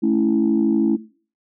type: chord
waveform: sine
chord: A major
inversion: none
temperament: equal with one note detuned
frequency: 217.9 / 277.2 / 329.6 Hz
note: A3 / C#4 / E4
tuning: -17 / 0 / 0 cents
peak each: -18 / -20 / -18 dBFS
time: 0.02-0.97 s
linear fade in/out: 20 ms
effects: noise-tail reverb RT60 0.4 s tail -18 dB re dry + tanh soft clip ceiling -8 dBFS